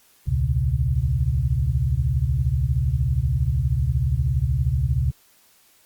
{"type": "tone cluster", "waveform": "sine", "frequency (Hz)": [65.7, 78.4, 118.9, 135.7], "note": ["C2", "D#2", "A#2", "C#3"], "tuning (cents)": [8, 14, 35, -36], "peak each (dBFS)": -24, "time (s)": [0.27, 5.11], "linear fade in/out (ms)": 10, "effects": ["white hiss -57 dBFS RMS until 5.85 s", "Opus 48 kbps"]}